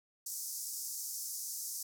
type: band-pass noise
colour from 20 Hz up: pink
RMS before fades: -41 dBFS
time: 0.26-1.83 s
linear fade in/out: 5 ms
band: 5300 to 16000 Hz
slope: 48 dB/octave
effects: none